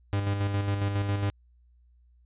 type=tone with tremolo; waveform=45% pulse; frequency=100.4 Hz; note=G2; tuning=42 cents sharp; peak=-24 dBFS; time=0.13-1.3 s; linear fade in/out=0 ms; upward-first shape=square; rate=7.3 Hz; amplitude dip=40%; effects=added 60 Hz sine -57 dBFS peak until 2.25 s + resampled to 8000 Hz